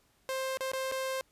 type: tone with dropouts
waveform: sawtooth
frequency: 527 Hz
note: C5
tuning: 12 cents sharp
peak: -28 dBFS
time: 0.29-1.21 s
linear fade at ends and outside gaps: 0 ms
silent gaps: 0.572-0.607 / 0.717-0.734 / 0.915-0.921 s
effects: pink hiss -69 dBFS RMS until 1.31 s + resampled to 32000 Hz